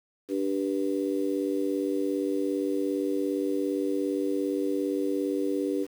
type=harmonic tone; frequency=97.4 Hz; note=G2; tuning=11 cents flat; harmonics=3 / 4 / 5; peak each=-28 / -30 / -32 dBFS; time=0.28-5.87 s; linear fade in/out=50 ms; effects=8-bit